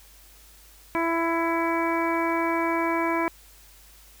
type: harmonic tone with a mistuned harmonic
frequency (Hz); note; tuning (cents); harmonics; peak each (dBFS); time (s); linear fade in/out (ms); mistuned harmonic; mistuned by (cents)
332.8; E4; +17; 1 / 2 / 3 / 4 / 5 / 6 / 7; -26 / -30 / -27 / -35 / -35 / -38 / -32; 0.95-3.28; 0; 7; -32
effects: added 50 Hz sine -53 dBFS peak until 4.2 s + white hiss -53 dBFS RMS until 4.2 s